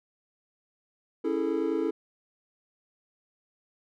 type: chord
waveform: triangle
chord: A major seventh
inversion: first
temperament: equal with one note detuned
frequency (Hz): 277.2 / 329.6 / 415.3 / 444.3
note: C#4 / E4 / G#4 / A4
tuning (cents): 0 / 0 / 0 / +17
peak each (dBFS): -31 / -27 / -31 / -29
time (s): 1.24-1.91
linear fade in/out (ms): 10
effects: none